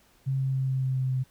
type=tone with pitch steps; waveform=sine; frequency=134.2 / 133.43 / 132.66 / 131.89 / 131.13 / 130.38 / 129.63 Hz; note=C3 / C3 / C3 / C3 / C3 / C3 / C3; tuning=+44 / +34 / +24 / +14 / +4 / -6 / -16 cents; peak=-24 dBFS; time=0.26-1.24 s; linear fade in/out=20 ms; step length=140 ms; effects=pink hiss -62 dBFS RMS until 1.3 s